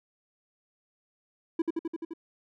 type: tone with echo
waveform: triangle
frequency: 329.6 Hz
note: E4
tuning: in tune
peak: -21 dBFS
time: 1.59-1.62 s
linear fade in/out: 5 ms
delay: 86 ms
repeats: 6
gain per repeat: -2 dB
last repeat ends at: 2.136 s
effects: none